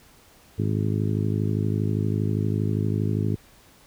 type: harmonic tone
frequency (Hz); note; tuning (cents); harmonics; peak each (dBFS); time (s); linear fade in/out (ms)
52.5; G#1; +19; 2 / 3 / 4 / 5 / 6 / 7 / 8; -24 / -28 / -30 / -32 / -34 / -35 / -36; 0.58-3.36; 10
effects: pink hiss -54 dBFS RMS until 3.86 s